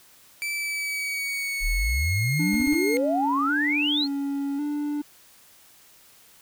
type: tone with pitch glide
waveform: 40% pulse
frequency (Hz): 2322 to 2142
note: D7 to C7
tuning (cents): -20 to +40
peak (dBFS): -26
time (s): 0.42-2.97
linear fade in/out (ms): 0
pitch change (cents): -140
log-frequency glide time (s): 0.53-2.32
type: exponential sweep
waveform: sine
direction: up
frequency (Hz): 32.99 to 4435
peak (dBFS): -22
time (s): 1.6-4.08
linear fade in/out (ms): 50
type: tone with vibrato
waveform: triangle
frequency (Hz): 286.7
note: D4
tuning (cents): -42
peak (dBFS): -23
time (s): 2.39-5.02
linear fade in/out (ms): 10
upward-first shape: square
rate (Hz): 0.91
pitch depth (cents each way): 42
type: noise bursts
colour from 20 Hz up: brown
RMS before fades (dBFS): -36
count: 4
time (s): 2.53-2.749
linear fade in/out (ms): 2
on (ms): 27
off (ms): 37
effects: white hiss -54 dBFS RMS until 6.41 s